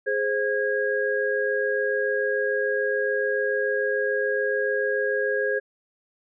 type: tone cluster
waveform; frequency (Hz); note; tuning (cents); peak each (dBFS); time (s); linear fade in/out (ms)
sine; 418.1 / 525 / 1640; G#4 / C5 / G#6; +12 / +6 / -22; -26; 0.06-5.6; 20
effects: none